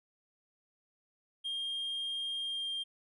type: tone with pitch glide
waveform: triangle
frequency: 3216 to 3196 Hz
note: G7 to G7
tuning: +44 to +33 cents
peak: -32 dBFS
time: 1.44-2.84 s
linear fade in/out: 20 ms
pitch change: -11 cents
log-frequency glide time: 2.38-2.72 s
effects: tanh soft clip ceiling -28 dBFS + resampled to 24000 Hz